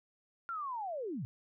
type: linear sweep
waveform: sine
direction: down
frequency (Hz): 1400 to 102.1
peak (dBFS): -36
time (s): 0.49-1.25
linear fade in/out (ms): 0
effects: none